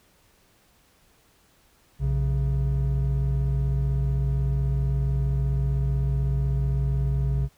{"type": "tone pair together", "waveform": "triangle", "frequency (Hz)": [60.8, 136.49], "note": ["B1", "C#3"], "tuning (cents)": [-26, -26], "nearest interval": "octave + major second", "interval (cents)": 1400, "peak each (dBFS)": -22, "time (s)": [1.99, 7.49], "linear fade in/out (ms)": 50, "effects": ["pink hiss -61 dBFS RMS until 7.57 s"]}